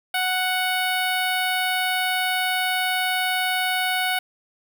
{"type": "tone with notch filter", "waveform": "10% pulse", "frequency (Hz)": 740, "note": "F#5", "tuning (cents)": 0, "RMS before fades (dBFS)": -23, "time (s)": [0.14, 4.19], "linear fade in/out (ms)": 5, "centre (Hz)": 5900, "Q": 0.97, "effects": []}